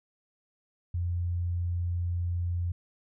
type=tone; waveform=sine; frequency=87.31 Hz; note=F2; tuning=in tune; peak=-27 dBFS; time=0.94-2.72 s; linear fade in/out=5 ms; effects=none